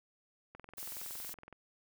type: click train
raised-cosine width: 0.5 ms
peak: -35 dBFS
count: 22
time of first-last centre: 0.55-1.527 s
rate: 21.5 Hz
type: noise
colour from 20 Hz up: blue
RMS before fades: -44 dBFS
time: 0.77-1.34 s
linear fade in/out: 10 ms
effects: none